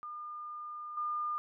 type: tone with level steps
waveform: sine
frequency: 1209 Hz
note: D6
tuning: 50 cents sharp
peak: -40 / -32 dBFS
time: 0.03-1.38 s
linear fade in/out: 0 ms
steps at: 0.97 s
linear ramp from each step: 5 ms
effects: none